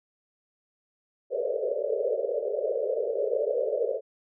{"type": "band-pass noise", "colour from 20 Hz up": "white", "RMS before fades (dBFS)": -28, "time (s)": [1.3, 4.01], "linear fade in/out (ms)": 50, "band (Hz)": [410, 600], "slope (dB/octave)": 96, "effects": []}